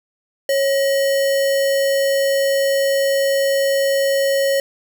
sine tone with sample-and-hold, 550 Hz, C#5, 14 cents flat, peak -14 dBFS, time 0.49-4.6 s, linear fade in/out 2 ms, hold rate 2450 Hz, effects none

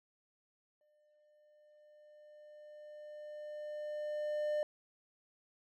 triangle tone with exponential growth, 600 Hz, D5, 37 cents sharp, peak -29 dBFS, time 0.81-4.63 s, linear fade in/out 1 ms, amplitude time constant 830 ms, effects none

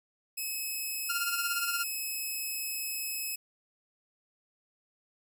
5% pulse tone, 2575 Hz, E7, 41 cents flat, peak -24 dBFS, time 0.37-3.36 s, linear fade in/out 10 ms
sawtooth tone with tremolo, 1396.9 Hz, F6, in tune, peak -25 dBFS, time 1.09-1.84 s, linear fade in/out 10 ms, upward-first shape sine, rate 17 Hz, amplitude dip 65%
effects none

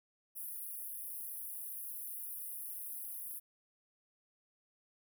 pink high-pass noise, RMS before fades -44 dBFS, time 0.35-3.4 s, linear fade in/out 20 ms, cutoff 10000 Hz, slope 96 dB/octave, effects none

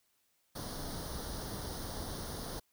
pink noise with comb filter, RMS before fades -41 dBFS, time 0.55-2.6 s, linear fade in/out 10 ms, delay 0.2 ms, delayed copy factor +0.8, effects white hiss -75 dBFS RMS until 2.72 s

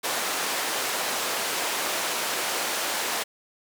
pink band-pass noise, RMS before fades -28 dBFS, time 0.03-3.24 s, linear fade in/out 20 ms, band 520 to 14000 Hz, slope 12 dB/octave, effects none

